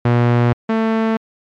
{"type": "tone pair in turn", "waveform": "sawtooth", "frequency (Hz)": [120, 222.8], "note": ["B2", "A3"], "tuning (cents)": [-49, 22], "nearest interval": "major seventh", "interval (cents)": 1071, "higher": "second", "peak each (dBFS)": [-7, -10], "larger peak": "first", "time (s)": [[0.05, 0.53], [0.69, 1.17]], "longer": "neither", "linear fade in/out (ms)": 5, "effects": ["low-pass 2000 Hz 12 dB/octave", "MP3 96 kbps"]}